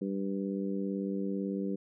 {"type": "harmonic tone", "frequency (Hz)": 98, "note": "G2", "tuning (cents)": 0, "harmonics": [2, 3, 4, 5], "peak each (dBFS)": [-33, -37, -39, -41], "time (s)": [0.01, 1.76], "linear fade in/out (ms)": 10, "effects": []}